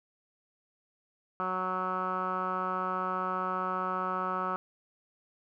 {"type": "tone with low-pass filter", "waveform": "10% pulse", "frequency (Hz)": 185, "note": "F#3", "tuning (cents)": 0, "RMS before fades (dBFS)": -32, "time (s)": [1.4, 4.56], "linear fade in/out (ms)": 0, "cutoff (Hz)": 1300, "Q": 6.7, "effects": []}